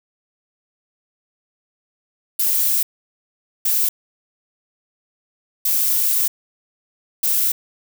violet noise bursts at uneven times, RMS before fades -18 dBFS, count 4, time 2.39-2.83 / 3.65-3.89 / 5.65-6.28 / 7.23-7.52 s, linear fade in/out 5 ms, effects none

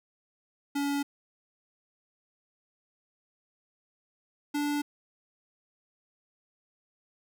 square tone pair in turn, 283.6 / 291.6 Hz, C#4 / D4, +40 / -12 cents, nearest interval unison, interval 48 cents, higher second, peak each -28 dBFS, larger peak neither, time 0.75-1.03 / 4.54-4.82 s, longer neither, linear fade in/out 10 ms, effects none

